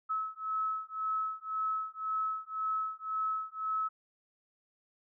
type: beating tone pair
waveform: sine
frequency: 1293 / 1294.9 Hz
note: E6 / E6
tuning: -34 / -31 cents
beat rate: 1.9 Hz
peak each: -35 / -35 dBFS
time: 0.09-3.89 s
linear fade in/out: 20 ms
effects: none